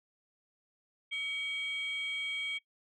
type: tone pair together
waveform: sine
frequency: 2262 / 3226 Hz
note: C#7 / G7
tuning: +34 / +49 cents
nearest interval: tritone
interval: 615 cents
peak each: -34 / -35 dBFS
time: 1.11-2.59 s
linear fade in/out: 20 ms
effects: noise-tail reverb RT60 0.1 s tail -19 dB re dry + tanh soft clip ceiling -29 dBFS